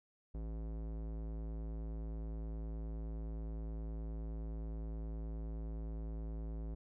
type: tone with low-pass filter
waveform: square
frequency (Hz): 54.8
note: A1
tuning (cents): -6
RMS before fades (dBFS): -42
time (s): 0.34-6.75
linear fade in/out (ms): 10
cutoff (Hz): 520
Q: 0.76
effects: none